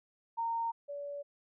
sine tone pair in turn, 921 / 572.7 Hz, A#5 / D5, -21 / -44 cents, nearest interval minor sixth, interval 823 cents, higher first, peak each -31 / -38 dBFS, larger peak first, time 0.37-0.72 / 0.88-1.23 s, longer neither, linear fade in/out 20 ms, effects none

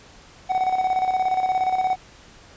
triangle tone with tremolo, 748 Hz, F#5, 19 cents sharp, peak -15 dBFS, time 0.49-1.96 s, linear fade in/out 20 ms, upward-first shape square, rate 17 Hz, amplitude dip 55%, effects pink hiss -48 dBFS RMS until 2.56 s + resampled to 16000 Hz

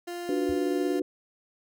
30% pulse tone, 349.2 Hz, F4, in tune, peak -31 dBFS, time 0.07-1 s, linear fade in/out 10 ms
sine chord, B minor, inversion first, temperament equal, 293.7 / 370 / 493.9 Hz, D4 / F#4 / B4, 0 / 0 / 0 cents, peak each -28 / -28 / -34 dBFS, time 0.29-1.02 s, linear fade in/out 2 ms
triangle tone with exponential decay, 80.3 Hz, E2, 45 cents flat, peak -31 dBFS, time 0.49-0.6 s, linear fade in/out 5 ms, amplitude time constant 22 ms
effects none

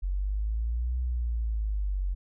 sine linear two-way sweep, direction up then down, 45.06 to 62.6 to 45.06 Hz, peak -26 dBFS, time 0.02-2.15 s, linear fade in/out 20 ms, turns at 0.99 s, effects none

